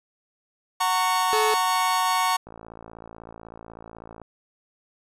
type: chord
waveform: 40% pulse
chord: F# major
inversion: none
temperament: equal with one note detuned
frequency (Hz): 740 / 916.8 / 1108.7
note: F#5 / A#5 / C#6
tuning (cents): 0 / -29 / 0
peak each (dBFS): -26 / -24 / -23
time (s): 0.8-2.37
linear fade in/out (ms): 10
type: tone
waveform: 40% pulse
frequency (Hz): 432.2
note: A4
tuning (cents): -31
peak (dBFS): -22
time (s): 1.33-1.54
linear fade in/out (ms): 0
type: click train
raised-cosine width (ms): 1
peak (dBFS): -27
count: 99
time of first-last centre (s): 2.47-4.217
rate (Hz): 56.1
effects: resampled to 32000 Hz